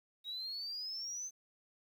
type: exponential sweep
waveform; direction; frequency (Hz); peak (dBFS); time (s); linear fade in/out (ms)
sine; up; 3781 to 6272; -38; 0.24-1.31; 50
effects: tanh soft clip ceiling -36 dBFS + 11-bit